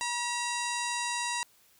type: harmonic tone with a mistuned harmonic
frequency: 961 Hz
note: B5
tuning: 48 cents flat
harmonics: 1 / 2 / 3 / 4 / 5 / 6 / 7 / 8 / 9 / 10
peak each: -34 / -37 / -39 / -40 / -41 / -42 / -42 / -43 / -44 / -44 dBFS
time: 0.01-1.43 s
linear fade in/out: 0 ms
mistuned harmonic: 3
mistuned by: -82 cents
effects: white hiss -63 dBFS RMS until 1.79 s